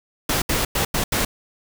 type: noise bursts at uneven times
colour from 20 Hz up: pink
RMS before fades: -21 dBFS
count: 5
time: 0.29-0.42 / 0.49-0.65 / 0.75-0.85 / 0.94-1.04 / 1.12-1.25 s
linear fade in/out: 5 ms
effects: none